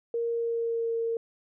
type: tone with pitch glide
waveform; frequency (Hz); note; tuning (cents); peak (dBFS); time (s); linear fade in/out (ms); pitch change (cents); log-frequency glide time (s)
sine; 466.3 to 458.8; A#4 to A#4; +1 to -28; -26; 0.14-1.17; 2; -29; 0.3-0.95
effects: none